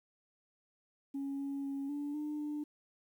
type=tone with pitch steps; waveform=sine; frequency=276.6 / 278.2 / 276.3 / 289.3 / 299.5 / 297.2 Hz; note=C#4 / C#4 / C#4 / D4 / D4 / D4; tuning=-4 / +6 / -6 / -26 / +34 / +21 cents; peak=-34 dBFS; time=1.14-2.64 s; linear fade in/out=10 ms; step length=250 ms; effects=tanh soft clip ceiling -33 dBFS + 11-bit